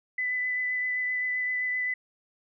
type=tone with vibrato; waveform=sine; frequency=2000 Hz; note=B6; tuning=21 cents sharp; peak=-26 dBFS; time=0.18-1.94 s; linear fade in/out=5 ms; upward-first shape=triangle; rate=7.7 Hz; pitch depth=13 cents each way; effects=none